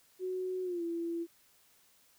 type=tone with pitch glide; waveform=sine; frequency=370 to 337.3 Hz; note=F#4 to E4; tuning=0 to +40 cents; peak=-33 dBFS; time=0.19-1.27 s; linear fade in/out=50 ms; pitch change=-160 cents; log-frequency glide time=0.63-0.83 s; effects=white hiss -66 dBFS RMS until 2.18 s